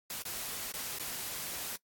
white noise with dropouts, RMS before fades -39 dBFS, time 0.1-1.76 s, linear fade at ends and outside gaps 2 ms, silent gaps 0.223-0.252 / 0.719-0.738 / 0.987-0.996 s, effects noise-tail reverb RT60 0.1 s tail -22 dB re dry + AAC 64 kbps

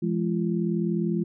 sine tone cluster, 170.7 / 210.7 / 344.5 Hz, F3 / G#3 / F4, -39 / +25 / -24 cents, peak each -26 / -27 / -29 dBFS, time 0.02-1.24 s, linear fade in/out 10 ms, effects none

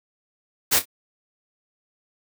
white noise with echo, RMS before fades -18 dBFS, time 0.71-0.8 s, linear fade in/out 20 ms, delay 28 ms, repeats 2, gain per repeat -12 dB, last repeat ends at 0.856 s, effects none

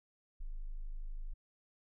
sine tone, 26.11 Hz, G#0, 10 cents sharp, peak -38 dBFS, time 0.4-1.34 s, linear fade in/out 10 ms, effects none

